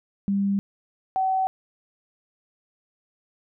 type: tone pair in turn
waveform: sine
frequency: 198.6 / 759.4 Hz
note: G3 / F#5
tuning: +23 / +45 cents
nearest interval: octave + major seventh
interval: 2322 cents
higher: second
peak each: -20 dBFS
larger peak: neither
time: 0.28-0.59 / 1.16-1.47 s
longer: neither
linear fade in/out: 0 ms
effects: none